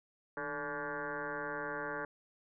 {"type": "tone with frequency modulation", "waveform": "sine", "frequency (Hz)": 1005, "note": "B5", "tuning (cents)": 30, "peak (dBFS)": -36, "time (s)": [0.37, 2.05], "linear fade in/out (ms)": 2, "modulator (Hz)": 141, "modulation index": 5, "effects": []}